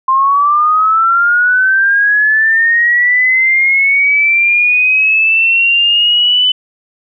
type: linear sweep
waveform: sine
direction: up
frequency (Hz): 1046.5 to 3015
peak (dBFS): -7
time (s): 0.08-6.52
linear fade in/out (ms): 5
effects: none